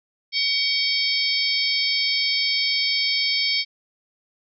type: harmonic tone with a mistuned harmonic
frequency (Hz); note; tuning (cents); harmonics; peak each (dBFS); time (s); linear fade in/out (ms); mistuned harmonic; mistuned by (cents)
754; F#5; +32; 3 / 4 / 5 / 6 / 7; -25 / -28 / -30 / -24 / -25; 0.32-3.65; 50; 4; +110
effects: none